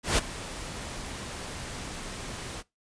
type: noise with ADSR envelope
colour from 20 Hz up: pink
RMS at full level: -22 dBFS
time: 0.03-2.63 s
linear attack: 150 ms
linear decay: 17 ms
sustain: -16 dB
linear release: 36 ms
effects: noise-tail reverb RT60 0.2 s tail -21 dB re dry + resampled to 22050 Hz